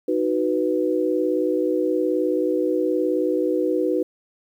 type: chord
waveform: sine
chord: B major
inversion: first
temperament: equal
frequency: 311.1 / 370 / 493.9 Hz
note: D#4 / F#4 / B4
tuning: 0 / 0 / 0 cents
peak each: -23 dBFS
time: 0.08-4.03 s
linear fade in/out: 5 ms
effects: 9-bit